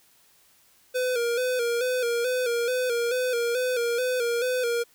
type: tone with vibrato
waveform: square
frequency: 487.8 Hz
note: B4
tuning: 21 cents flat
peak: -24 dBFS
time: 0.94-4.84 s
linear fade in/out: 20 ms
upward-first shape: square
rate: 2.3 Hz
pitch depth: 59 cents each way
effects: white hiss -60 dBFS RMS until 4.94 s